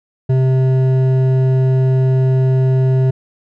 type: tone with hard clipping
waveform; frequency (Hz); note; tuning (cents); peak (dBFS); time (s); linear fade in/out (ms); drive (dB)
sine; 130.6; C3; -3; -12; 0.29-3.11; 10; 9
effects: none